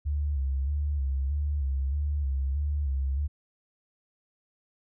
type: tone with vibrato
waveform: sine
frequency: 70.2 Hz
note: C#2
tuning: 22 cents sharp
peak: -25 dBFS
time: 0.05-3.28 s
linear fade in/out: 20 ms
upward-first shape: square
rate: 1.6 Hz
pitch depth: 68 cents each way
effects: none